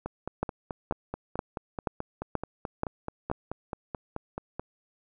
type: two click trains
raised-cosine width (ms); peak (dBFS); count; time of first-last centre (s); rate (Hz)
1; -13 / -19; 7 / 22; 0.43-3.315 / 0.06-4.596; 2.08 / 4.63
effects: none